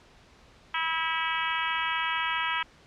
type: harmonic tone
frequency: 324.6 Hz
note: E4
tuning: 27 cents flat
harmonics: 3 / 4 / 5 / 6 / 7 / 8 / 9 / 10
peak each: -32 / -33 / -34 / -35 / -35 / -36 / -37 / -37 dBFS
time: 0.74-2.63 s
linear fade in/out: 5 ms
effects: pink hiss -56 dBFS RMS until 2.86 s + low-pass 5000 Hz 12 dB/octave